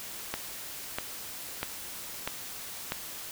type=click train; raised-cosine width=0.3 ms; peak=-14 dBFS; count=5; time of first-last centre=0.34-2.921 s; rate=1.55 Hz; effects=white hiss -41 dBFS RMS until 3.31 s